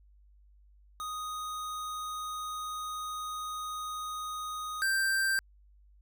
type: tone pair in turn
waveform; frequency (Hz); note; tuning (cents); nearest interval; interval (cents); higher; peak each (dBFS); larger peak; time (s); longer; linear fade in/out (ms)
square; 1244.5 / 1571; D#6 / G6; 0 / +3; major third; 403; second; -36 / -27; second; 1-4.82 / 4.82-5.39; first; 0
effects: added 50 Hz sine -57 dBFS peak until 6.01 s